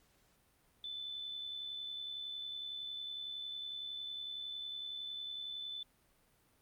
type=tone with amplitude modulation; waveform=sine; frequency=3509 Hz; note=A7; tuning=5 cents flat; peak=-39 dBFS; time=0.84-5.83 s; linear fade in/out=2 ms; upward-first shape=sine; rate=70.9 Hz; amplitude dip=40%; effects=pink hiss -71 dBFS RMS until 6.61 s + Opus 48 kbps